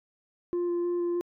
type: tone with vibrato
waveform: sine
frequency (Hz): 348.7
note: F4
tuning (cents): -3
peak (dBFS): -23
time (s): 0.53-1.21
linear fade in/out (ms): 0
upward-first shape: square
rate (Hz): 3.2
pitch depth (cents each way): 8
effects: tanh soft clip ceiling -25 dBFS